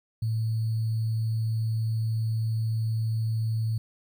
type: tone with sample-and-hold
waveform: sine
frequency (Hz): 111.6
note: A2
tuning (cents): +25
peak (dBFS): -24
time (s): 0.22-3.78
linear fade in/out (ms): 5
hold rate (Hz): 4410
effects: none